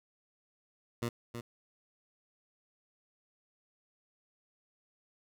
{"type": "tone with echo", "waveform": "15% pulse", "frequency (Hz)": 118.5, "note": "A#2", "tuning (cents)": 29, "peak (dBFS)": -26, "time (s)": [1.02, 1.09], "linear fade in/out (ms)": 5, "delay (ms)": 320, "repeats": 1, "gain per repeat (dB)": -7, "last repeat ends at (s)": 1.41, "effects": []}